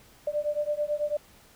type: beating tone pair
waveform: sine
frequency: 589 / 598.1 Hz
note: D5 / D5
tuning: +5 / +31 cents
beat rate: 9.1 Hz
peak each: -29 dBFS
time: 0.27-1.17 s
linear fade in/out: 5 ms
effects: pink hiss -56 dBFS RMS until 1.55 s